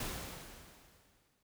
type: noise with exponential decay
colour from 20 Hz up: pink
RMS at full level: -38 dBFS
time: 0-1.43 s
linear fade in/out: 5 ms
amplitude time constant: 310 ms
effects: none